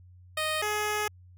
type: tone pair in turn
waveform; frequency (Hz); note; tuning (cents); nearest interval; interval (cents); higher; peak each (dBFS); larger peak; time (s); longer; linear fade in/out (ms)
10% pulse; 621 / 421.1; D#5 / G#4; -3 / +24; perfect fifth; 673; first; -19; neither; 0.37-0.62 / 0.62-1.08; second; 5
effects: added 90 Hz sine -50 dBFS peak until 1.37 s